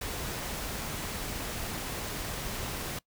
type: noise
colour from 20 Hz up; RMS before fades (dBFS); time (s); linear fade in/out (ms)
pink; -36; 0.01-2.99; 5
effects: noise-tail reverb RT60 0.1 s tail -22 dB re dry